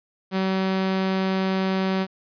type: tone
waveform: sawtooth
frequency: 190 Hz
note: F#3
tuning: 46 cents sharp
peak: -17 dBFS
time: 0.31-2.07 s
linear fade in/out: 50 ms
effects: resampled to 11025 Hz + 9-bit